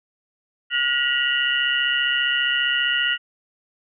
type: tone cluster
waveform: sine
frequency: 1436 / 1915 / 2794 / 2929 Hz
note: F6 / A#6 / F7 / F#7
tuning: +48 / +46 / 0 / -18 cents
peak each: -24 dBFS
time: 0.7-3.18 s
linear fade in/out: 50 ms
effects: none